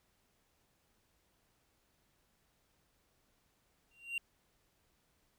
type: tone with exponential growth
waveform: triangle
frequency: 2764 Hz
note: F7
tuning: 19 cents flat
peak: -30 dBFS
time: 3.91-4.18 s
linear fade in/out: 2 ms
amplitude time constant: 57 ms
effects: pink hiss -75 dBFS RMS until 5.38 s